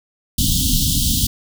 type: band-stop noise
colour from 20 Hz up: pink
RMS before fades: -17 dBFS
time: 0.38-1.27 s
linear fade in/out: 5 ms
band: 280 to 3000 Hz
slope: 96 dB/octave
effects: none